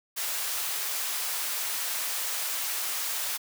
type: high-pass noise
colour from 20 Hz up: white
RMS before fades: -31 dBFS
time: 0.16-3.38 s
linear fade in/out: 20 ms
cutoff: 670 Hz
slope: 12 dB/octave
effects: none